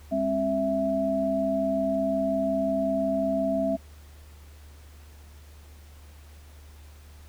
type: tone cluster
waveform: sine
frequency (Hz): 201.9 / 267.5 / 660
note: G#3 / C4 / E5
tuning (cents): -49 / +38 / +2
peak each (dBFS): -31 / -28 / -25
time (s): 0.11-3.77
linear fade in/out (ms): 20
effects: added 74 Hz sine -46 dBFS peak until 7.28 s + pink hiss -56 dBFS RMS until 7.28 s